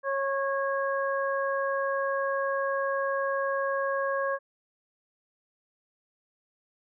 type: harmonic tone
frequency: 548 Hz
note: C#5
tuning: 20 cents flat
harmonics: 1 / 2 / 3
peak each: -28 / -31 / -33 dBFS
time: 0.03-4.39 s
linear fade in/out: 50 ms
effects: none